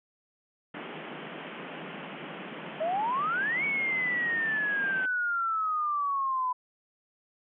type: band-pass noise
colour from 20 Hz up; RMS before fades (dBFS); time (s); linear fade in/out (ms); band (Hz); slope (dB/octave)
pink; -41; 0.74-5.06; 5; 150 to 3200; 96
type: exponential two-way sweep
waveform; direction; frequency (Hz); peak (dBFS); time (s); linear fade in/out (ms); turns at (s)
sine; up then down; 614 to 2254 to 996; -26; 2.8-6.53; 10; 3.64
effects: none